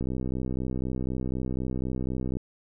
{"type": "click train", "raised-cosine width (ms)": 3, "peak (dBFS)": -18, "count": 152, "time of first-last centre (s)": [0.01, 2.369], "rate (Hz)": 64, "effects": []}